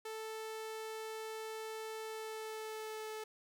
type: tone with pitch glide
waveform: sawtooth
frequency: 440 to 434.4 Hz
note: A4 to A4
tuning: 0 to -22 cents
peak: -38 dBFS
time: 0.05-3.24 s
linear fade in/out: 5 ms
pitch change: -22 cents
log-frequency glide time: 2.03-3.11 s
effects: none